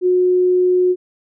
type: tone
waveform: sine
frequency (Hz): 363.4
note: F#4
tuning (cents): -31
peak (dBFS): -11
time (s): 0.01-0.96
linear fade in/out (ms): 50
effects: none